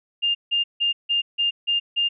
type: tone bursts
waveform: sine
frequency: 2809 Hz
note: F7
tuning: 9 cents sharp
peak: -18 dBFS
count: 7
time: 0.22-2.09 s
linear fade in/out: 20 ms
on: 130 ms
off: 160 ms
effects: none